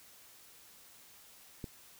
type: click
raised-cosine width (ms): 3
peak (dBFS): -27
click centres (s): 1.642
effects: white hiss -58 dBFS RMS until 1.99 s